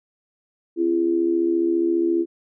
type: tone with amplitude modulation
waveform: sine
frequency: 338.2 Hz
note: E4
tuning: 44 cents sharp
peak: -14 dBFS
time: 0.76-2.26 s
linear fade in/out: 50 ms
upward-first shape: sine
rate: 74.7 Hz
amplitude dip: 70%
effects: none